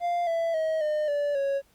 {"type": "tone with pitch steps", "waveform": "triangle", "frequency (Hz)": [697, 665.5, 635.5, 606.8, 579.4, 553.2], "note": ["F5", "E5", "D#5", "D#5", "D5", "C#5"], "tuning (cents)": [-4, 16, 36, -44, -24, -4], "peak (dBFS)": -22, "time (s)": [0, 1.62], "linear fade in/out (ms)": 50, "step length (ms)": 270, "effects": ["pink hiss -64 dBFS RMS until 1.74 s", "Opus 48 kbps"]}